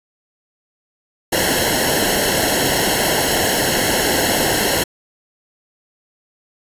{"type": "noise with comb filter", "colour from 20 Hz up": "pink", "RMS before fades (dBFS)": -17, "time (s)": [1.32, 4.84], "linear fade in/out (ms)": 10, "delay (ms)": 0.83, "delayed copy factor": -0.85, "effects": ["resampled to 32000 Hz"]}